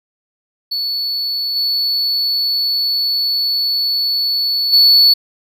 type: tone with level steps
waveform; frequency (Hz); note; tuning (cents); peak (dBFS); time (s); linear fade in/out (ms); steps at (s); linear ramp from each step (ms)
triangle; 4435; C#8; 0; -16 / -13 / -5; 0.71-5.14; 10; 1.55 / 4.72; 20
effects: none